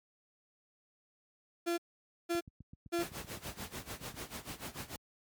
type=tone bursts; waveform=35% pulse; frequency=342.2 Hz; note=F4; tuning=35 cents flat; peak=-29 dBFS; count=3; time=1.66-3.04 s; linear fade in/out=20 ms; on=120 ms; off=510 ms
type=click train; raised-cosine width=5 ms; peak=-37 dBFS; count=15; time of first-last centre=2.35-4.143 s; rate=7.81 Hz
type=noise with tremolo; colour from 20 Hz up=pink; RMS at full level=-41 dBFS; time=3-4.96 s; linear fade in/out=0 ms; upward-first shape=sine; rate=6.8 Hz; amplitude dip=85%
effects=high-pass 60 Hz 12 dB/octave + MP3 96 kbps